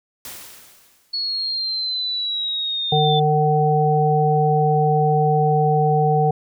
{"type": "noise with exponential decay", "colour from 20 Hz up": "white", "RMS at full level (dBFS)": -33, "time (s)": [0.25, 1.45], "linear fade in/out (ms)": 1, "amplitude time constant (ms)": 260}
{"type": "linear sweep", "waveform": "sine", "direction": "down", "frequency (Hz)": [4378, 3520], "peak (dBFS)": -21, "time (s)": [1.13, 3.2], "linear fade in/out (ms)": 10}
{"type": "harmonic tone", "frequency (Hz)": 151.3, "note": "D#3", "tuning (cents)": -48, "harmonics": [1, 3, 5], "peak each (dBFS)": [-18, -20, -18], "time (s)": [2.92, 6.31], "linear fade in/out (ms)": 5}
{"effects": []}